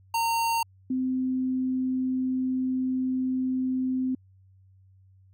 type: tone pair in turn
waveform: square / sine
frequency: 919 / 257.9 Hz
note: A#5 / C4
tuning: -25 / -25 cents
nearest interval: octave + minor seventh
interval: 2200 cents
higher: first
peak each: -24 dBFS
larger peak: neither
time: 0.14-0.63 / 0.9-4.15 s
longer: second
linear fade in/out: 5 ms
effects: added 95 Hz sine -54 dBFS peak until 5.33 s